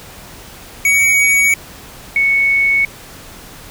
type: tone pair in turn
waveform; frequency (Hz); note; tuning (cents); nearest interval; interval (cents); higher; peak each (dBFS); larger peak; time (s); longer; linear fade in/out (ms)
square / sine; 2249 / 2215; C#7 / C#7; +24 / -2; unison; 26; first; -10 / -10; neither; 0.85-1.54 / 2.16-2.85; neither; 2
effects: pink hiss -36 dBFS RMS until 3.7 s